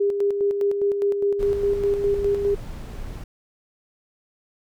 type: tone with tremolo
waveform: sine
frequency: 403 Hz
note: G4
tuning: 48 cents sharp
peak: -17 dBFS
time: 0-2.55 s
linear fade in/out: 10 ms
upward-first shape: square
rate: 4.9 Hz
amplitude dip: 45%
type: noise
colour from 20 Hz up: brown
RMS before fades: -33 dBFS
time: 1.39-3.24 s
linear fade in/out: 5 ms
effects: none